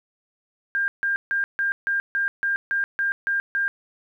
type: tone bursts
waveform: sine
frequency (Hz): 1600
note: G6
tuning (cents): +35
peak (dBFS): -20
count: 11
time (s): 0.75-3.68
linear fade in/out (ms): 0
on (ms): 130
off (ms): 150
effects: 10-bit